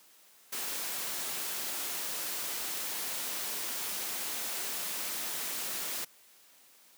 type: noise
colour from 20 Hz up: white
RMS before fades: -36 dBFS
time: 0.52-6.05 s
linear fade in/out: 10 ms
effects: white hiss -60 dBFS RMS until 6.97 s + high-pass 200 Hz 12 dB/octave